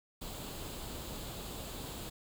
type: noise with comb filter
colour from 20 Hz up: pink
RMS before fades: -43 dBFS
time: 0.21-2.1 s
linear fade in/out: 10 ms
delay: 0.26 ms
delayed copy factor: +0.5
effects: none